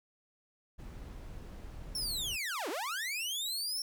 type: noise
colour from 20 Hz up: brown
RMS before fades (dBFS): -45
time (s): 0.78-2.37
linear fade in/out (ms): 20
type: linear two-way sweep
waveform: sawtooth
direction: down then up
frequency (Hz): 5490 to 276.7 to 5490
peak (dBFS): -31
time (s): 1.95-3.82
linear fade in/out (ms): 2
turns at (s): 2.69
effects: none